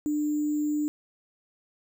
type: tone with sample-and-hold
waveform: sine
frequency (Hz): 298.5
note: D4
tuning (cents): +28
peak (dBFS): -24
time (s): 0.06-0.88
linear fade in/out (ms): 0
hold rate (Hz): 7350
effects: none